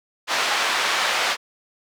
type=band-pass noise; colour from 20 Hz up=pink; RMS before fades=-22 dBFS; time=0.27-1.37 s; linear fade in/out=50 ms; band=880 to 4600 Hz; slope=12 dB/octave; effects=none